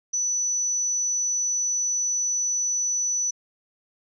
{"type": "tone", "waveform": "sine", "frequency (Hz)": 5960, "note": "F#8", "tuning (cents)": 12, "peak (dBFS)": -22, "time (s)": [0.13, 3.31], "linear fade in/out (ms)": 10, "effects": []}